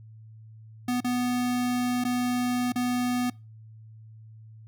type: tone with dropouts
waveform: square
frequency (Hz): 246.9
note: B3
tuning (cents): 0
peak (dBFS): -25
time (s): 0.88-3.3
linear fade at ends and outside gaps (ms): 5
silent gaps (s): 1.005-1.044 / 2.04-2.049 / 2.722-2.757
effects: noise-tail reverb RT60 0.3 s tail -24 dB re dry + added 110 Hz sine -45 dBFS peak until 4.67 s